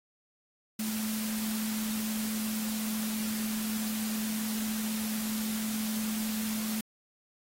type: tone in noise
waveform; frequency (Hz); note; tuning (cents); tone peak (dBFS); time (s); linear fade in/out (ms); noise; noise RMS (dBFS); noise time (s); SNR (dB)
sine; 217.3; A3; -21; -31; 0.79-6.81; 5; white; -38; 0.79-6.81; +4
effects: AAC 48 kbps